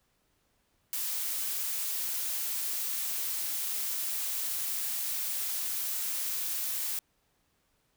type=noise; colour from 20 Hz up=blue; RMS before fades=-33 dBFS; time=0.93-6.99 s; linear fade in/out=0 ms; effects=pink hiss -73 dBFS RMS until 7.96 s